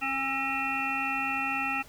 harmonic tone with a mistuned harmonic, 270.2 Hz, C#4, 44 cents flat, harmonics 1 / 3 / 5 / 7 / 9 / 10, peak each -38 / -34 / -34 / -37 / -35 / -32 dBFS, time 0.01-1.83 s, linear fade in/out 20 ms, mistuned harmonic 5, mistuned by -28 cents, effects pink hiss -53 dBFS RMS until 1.88 s

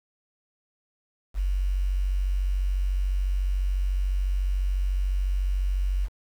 sine tone with quantisation, 47 Hz, F#1, 28 cents sharp, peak -22 dBFS, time 1.34-6.09 s, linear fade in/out 50 ms, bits 8, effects none

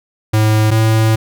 square tone pair in turn, 108.4 / 110.74 Hz, A2 / A2, -25 / +12 cents, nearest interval unison, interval 37 cents, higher second, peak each -10 dBFS, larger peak neither, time 0.33-0.71 / 0.71-1.16 s, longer second, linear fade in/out 10 ms, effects none

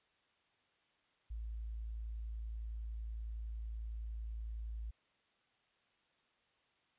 sine tone, 55.4 Hz, A1, 13 cents sharp, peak -40 dBFS, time 1.3-4.91 s, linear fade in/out 10 ms, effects white hiss -75 dBFS RMS until 6.98 s + resampled to 8000 Hz

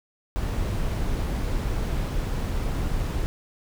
brown noise, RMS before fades -26 dBFS, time 0.36-3.26 s, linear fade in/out 0 ms, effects none

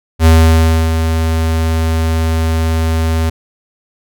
square tone with ADSR envelope, 81 Hz, E2, 30 cents flat, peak -4 dBFS, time 0.19-3.3 s, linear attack 67 ms, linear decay 640 ms, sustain -8 dB, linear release 10 ms, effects none

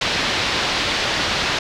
white low-pass noise, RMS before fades -21 dBFS, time 0.01-1.59 s, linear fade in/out 5 ms, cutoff 4500 Hz, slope 24 dB/octave, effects none

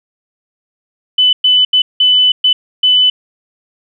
sine tone bursts at uneven times, 3002 Hz, F#7, 24 cents sharp, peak -6 dBFS, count 6, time 1.18-1.33 / 1.44-1.65 / 1.73-1.82 / 2-2.32 / 2.44-2.53 / 2.83-3.1 s, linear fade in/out 5 ms, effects none

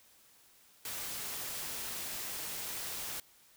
white noise, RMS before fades -40 dBFS, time 0.85-3.2 s, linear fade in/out 2 ms, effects white hiss -63 dBFS RMS until 3.56 s

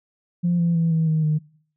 sine tone with pitch steps, 174.1 / 169.73 / 165.47 / 161.32 / 157.27 / 153.32 Hz, F3 / F3 / E3 / E3 / D#3 / D#3, -5 / -49 / +7 / -37 / +19 / -25 cents, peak -16 dBFS, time 0.43-1.39 s, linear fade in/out 20 ms, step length 160 ms, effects noise-tail reverb RT60 0.6 s tail -24 dB re dry + tanh soft clip ceiling -13 dBFS

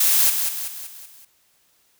blue noise with echo, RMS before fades -17 dBFS, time 0-0.3 s, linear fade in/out 5 ms, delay 190 ms, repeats 5, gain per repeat -6 dB, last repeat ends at 1.25 s, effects white hiss -62 dBFS RMS until 1.99 s

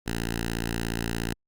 5% pulse tone with notch filter, 57 Hz, A#1, 38 cents flat, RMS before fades -30 dBFS, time 0.06-1.34 s, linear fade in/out 10 ms, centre 580 Hz, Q 0.93, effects Opus 48 kbps

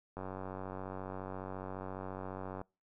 click train, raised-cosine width 1 ms, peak -28 dBFS, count 232, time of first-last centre 0.17-2.614 s, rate 94.5 Hz, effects noise-tail reverb RT60 0.3 s tail -26 dB re dry

